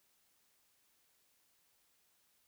silence, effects white hiss -74 dBFS RMS until 2.47 s

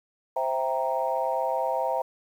sine chord, C dominant seventh, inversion none, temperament equal, 523.3 / 659.3 / 784 / 932.3 Hz, C5 / E5 / G5 / Bb5, 0 / 0 / 0 / 0 cents, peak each -29 / -29 / -30 / -29 dBFS, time 0.36-2.02 s, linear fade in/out 5 ms, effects tanh soft clip ceiling -13 dBFS + 9-bit

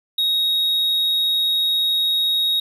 triangle tone, 3769 Hz, A#7, 18 cents sharp, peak -15 dBFS, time 0.18-2.6 s, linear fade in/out 5 ms, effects none

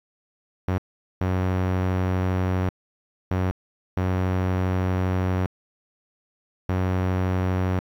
sawtooth tone bursts at uneven times, 92.5 Hz, F#2, in tune, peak -17 dBFS, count 5, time 0.68-0.78 / 1.21-2.69 / 3.31-3.51 / 3.97-5.46 / 6.69-7.79 s, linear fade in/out 0 ms, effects low-pass 2000 Hz 12 dB/octave + 9-bit

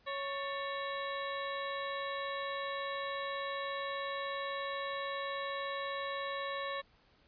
harmonic tone with a mistuned harmonic, 554.4 Hz, C#5, in tune, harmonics 1 / 2 / 3 / 4 / 5 / 6 / 7, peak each -40 / -40 / -43 / -48 / -52 / -51 / -47 dBFS, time 0.06-6.82 s, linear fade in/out 20 ms, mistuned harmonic 3, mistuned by +110 cents, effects pink hiss -67 dBFS RMS until 7.27 s + resampled to 11025 Hz

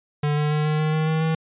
square tone with pitch steps, 147.8 / 149.52 / 151.25 / 153.01 / 154.79 / 156.59 / 158.41 / 160.25 Hz, D3 / D3 / D#3 / D#3 / D#3 / D#3 / D#3 / E3, +11 / +31 / -49 / -29 / -9 / +11 / +31 / -49 cents, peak -20 dBFS, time 0.23-1.35 s, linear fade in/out 5 ms, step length 140 ms, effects resampled to 8000 Hz

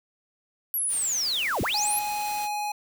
sine linear two-way sweep, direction down then up, 11840 to 41.2 to 11840 Hz, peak -24 dBFS, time 0.74-1.99 s, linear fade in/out 0 ms, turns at 1.62 s
white noise, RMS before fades -39 dBFS, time 0.88-2.49 s, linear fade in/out 50 ms
square tone, 834 Hz, G#5, 7 cents sharp, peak -28 dBFS, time 1.74-2.72 s, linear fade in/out 5 ms
effects none

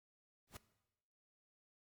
pink noise with exponential growth, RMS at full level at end -45 dBFS, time 0.47-0.57 s, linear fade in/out 5 ms, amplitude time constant 21 ms, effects noise-tail reverb RT60 1.0 s tail -17 dB re dry + MP3 96 kbps

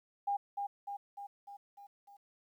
sine tone with echo, 806 Hz, G5, 48 cents sharp, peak -30 dBFS, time 0.27-0.37 s, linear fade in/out 10 ms, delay 300 ms, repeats 6, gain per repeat -4 dB, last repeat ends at 2.17 s, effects 12-bit

